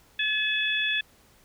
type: harmonic tone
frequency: 857 Hz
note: A5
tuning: 46 cents flat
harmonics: 2 / 3 / 4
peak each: -28 / -28 / -28 dBFS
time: 0.19-1.01 s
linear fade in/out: 5 ms
effects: pink hiss -59 dBFS RMS until 1.44 s